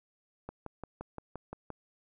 click train, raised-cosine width 1 ms, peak -26 dBFS, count 8, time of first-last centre 0.49-1.703 s, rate 5.77 Hz, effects none

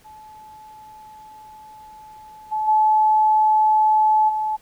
sine tone with level steps, 862 Hz, A5, 36 cents flat, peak -40 / -20 / -13 / -20 dBFS, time 0.04-4.57 s, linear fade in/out 20 ms, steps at 2.51 / 2.67 / 4.28 s, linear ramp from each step 20 ms, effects pink hiss -55 dBFS RMS until 4.61 s

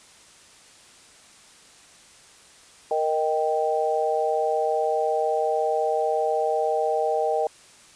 sine chord, Eb major, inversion second, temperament equal, 466.2 / 622.3 / 784 Hz, Bb4 / Eb5 / G5, 0 / 0 / 0 cents, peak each -25 dBFS, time 2.91-7.47 s, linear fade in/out 2 ms, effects white hiss -51 dBFS RMS until 7.95 s + resampled to 22050 Hz

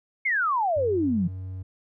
sine exponential sweep, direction down, 2217 to 162.4 Hz, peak -21 dBFS, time 0.25-1.28 s, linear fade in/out 10 ms
triangle tone, 93.5 Hz, F#2, 19 cents sharp, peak -30 dBFS, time 0.76-1.63 s, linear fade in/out 10 ms
effects none

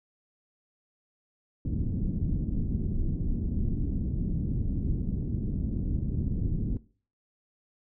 pink low-pass noise, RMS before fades -29 dBFS, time 1.65-6.77 s, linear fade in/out 2 ms, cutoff 270 Hz, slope 24 dB/octave, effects noise-tail reverb RT60 0.4 s tail -19 dB re dry

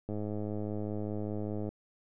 click train, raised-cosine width 2 ms, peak -24 dBFS, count 169, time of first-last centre 0.09-1.69 s, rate 105 Hz, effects none

